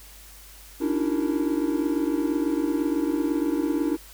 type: tone cluster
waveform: triangle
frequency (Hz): 285.3 / 303.2 / 331.4 / 381.4 / 461.9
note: C#4 / D#4 / E4 / G4 / A#4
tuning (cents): +50 / -45 / +9 / -47 / -16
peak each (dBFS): -25 / -25 / -25 / -33 / -32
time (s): 0.8-3.97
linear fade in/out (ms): 20
effects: added 50 Hz sine -48 dBFS peak until 4.13 s + white hiss -48 dBFS RMS until 4.13 s